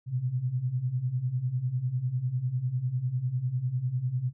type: beating tone pair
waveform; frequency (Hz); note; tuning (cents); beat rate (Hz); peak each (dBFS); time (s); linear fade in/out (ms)
sine; 120 / 130; B2 / C3; -49 / -11; 10; -32 / -28; 0.06-4.33; 50
effects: none